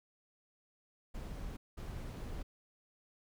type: noise bursts at uneven times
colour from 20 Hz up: brown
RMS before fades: -43 dBFS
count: 2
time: 1.14-1.57 / 1.77-2.43 s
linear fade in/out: 10 ms
effects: none